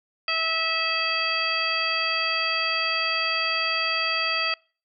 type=harmonic tone with a mistuned harmonic; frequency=650 Hz; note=E5; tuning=24 cents flat; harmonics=1 / 2 / 3 / 4 / 5 / 7; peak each=-35 / -29 / -31 / -27 / -31 / -28 dBFS; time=0.28-4.54 s; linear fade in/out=2 ms; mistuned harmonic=7; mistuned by=+34 cents; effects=noise-tail reverb RT60 0.4 s tail -26 dB re dry